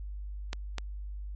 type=clicks; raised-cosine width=0.2 ms; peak=-17 dBFS; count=2; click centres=0.531 / 0.783 s; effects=added 50 Hz sine -36 dBFS peak until 1.35 s + MP3 32 kbps